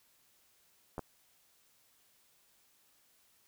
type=clicks; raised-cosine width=1 ms; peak=-25 dBFS; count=2; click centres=0.981 / 0.993 s; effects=white hiss -69 dBFS RMS until 3.47 s